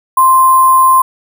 sine tone with sample-and-hold, 1046.5 Hz, C6, in tune, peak -4 dBFS, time 0.17-1.02 s, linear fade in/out 5 ms, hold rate 11025 Hz, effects none

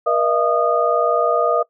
sine tone cluster, 477.4 / 616 / 676 / 1229 Hz, A#4 / D#5 / E5 / D#6, +41 / -17 / +43 / -22 cents, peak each -20 dBFS, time 0.06-1.63 s, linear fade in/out 10 ms, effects noise-tail reverb RT60 0.1 s tail -20 dB re dry

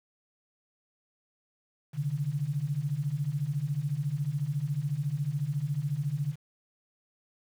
sine beating tone pair, 135.2 / 149.2 Hz, C#3 / D3, -43 / +28 cents, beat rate 14 Hz, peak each -32 / -30 dBFS, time 1.93-6.36 s, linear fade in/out 50 ms, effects 9-bit

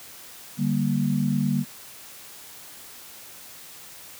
sine chord, G minor, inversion second, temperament just, 147 / 196 / 235.2 Hz, D3 / G3 / Bb3, +2 / 0 / +16 cents, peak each -25 dBFS, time 0.57-1.65 s, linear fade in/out 50 ms, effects white hiss -44 dBFS RMS until 4.19 s + high-pass 60 Hz 12 dB/octave

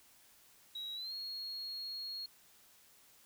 triangle tone with pitch glide, 3852 to 4299 Hz, B7 to C8, -44 to +46 cents, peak -38 dBFS, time 0.75-2.26 s, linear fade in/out 5 ms, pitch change +190 cents, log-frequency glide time 0.94-1.14 s, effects tanh soft clip ceiling -36 dBFS + white hiss -64 dBFS RMS until 3.25 s

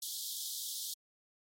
pink high-pass noise, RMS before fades -40 dBFS, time 0.02-0.94 s, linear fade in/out 5 ms, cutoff 3300 Hz, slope 96 dB/octave, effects MP3 64 kbps

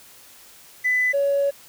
triangle tone pair in turn, 2000 / 561.2 Hz, B6 / C#5, +21 / +21 cents, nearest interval octave + minor seventh, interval 2200 cents, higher first, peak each -14 dBFS, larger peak neither, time 0.84-1.13 / 1.13-1.51 s, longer second, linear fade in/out 20 ms, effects tanh soft clip ceiling -15 dBFS + white hiss -48 dBFS RMS until 1.68 s

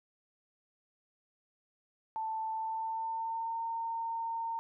sine tone with pitch glide, 884 to 914.1 Hz, A5 to A#5, +8 to -34 cents, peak -33 dBFS, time 2.16-4.59 s, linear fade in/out 0 ms, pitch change +58 cents, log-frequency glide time 2.5-3.6 s, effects none

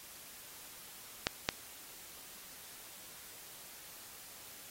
clicks, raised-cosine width 0.2 ms, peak -10 dBFS, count 2, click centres 1.269 / 1.489 s, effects white hiss -52 dBFS RMS until 4.7 s + AAC 48 kbps

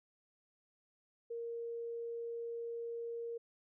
sine tone, 466.2 Hz, A#4, in tune, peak -39 dBFS, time 1.3-3.38 s, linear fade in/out 10 ms, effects none

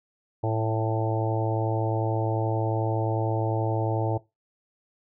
harmonic tone with a mistuned harmonic, 111.3 Hz, A2, 20 cents sharp, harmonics 1 / 3 / 4 / 5 / 6 / 7 / 8, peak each -26 / -31 / -32 / -33 / -34 / -34 / -35 dBFS, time 0.43-4.18 s, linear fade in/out 10 ms, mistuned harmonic 8, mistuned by -17 cents, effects noise-tail reverb RT60 0.2 s tail -18 dB re dry

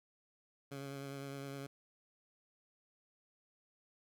15% pulse tone with vibrato, 138.59 Hz, C#3, in tune, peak -37 dBFS, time 0.71-1.67 s, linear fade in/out 10 ms, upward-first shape sine, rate 9.8 Hz, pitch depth 20 cents each way, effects none

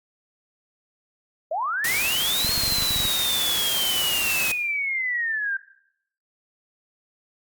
sine linear two-way sweep, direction up then down, 587.3 to 4297 to 1557 Hz, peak -23 dBFS, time 1.51-5.57 s, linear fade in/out 5 ms, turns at 2.52 s
white noise, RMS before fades -26 dBFS, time 1.84-4.52 s, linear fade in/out 5 ms
clicks, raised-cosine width 5 ms, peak -20 dBFS, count 12, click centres 2.447 / 2.493 / 2.578 / 2.636 / 2.679 / 2.723 / 2.785 / 2.824 / 2.908 / 2.962 / 3.002 / 3.053 s
effects noise-tail reverb RT60 0.7 s tail -17 dB re dry + Opus 48 kbps

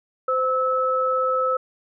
sine tone pair together, 516 / 1301.7 Hz, C5 / E6, -24 / -22 cents, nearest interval octave + major third, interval 1602 cents, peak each -22 / -21 dBFS, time 0.28-1.57 s, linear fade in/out 5 ms, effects none

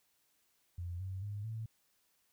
sine tone with pitch steps, 87.4 / 94.76 / 102.74 / 111.4 Hz, F2 / F#2 / G#2 / A2, +2 / +42 / -18 / +22 cents, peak -38 dBFS, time 0.78-1.66 s, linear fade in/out 5 ms, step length 220 ms, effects white hiss -75 dBFS RMS until 2.32 s

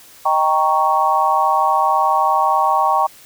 sine chord, Eb dominant seventh, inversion none, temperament equal, 622.3 / 784 / 932.3 / 1108.7 Hz, Eb5 / G5 / Bb5 / Db6, 0 / 0 / 0 / 0 cents, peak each -23 / -17 / -18 / -17 dBFS, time 0.25-3.07 s, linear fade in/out 10 ms, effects white hiss -44 dBFS RMS until 3.25 s

